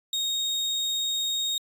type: tone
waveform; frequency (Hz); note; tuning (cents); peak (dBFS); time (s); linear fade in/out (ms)
35% pulse; 3729; A#7; 0; -23; 0.13-1.58; 2
effects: resampled to 32000 Hz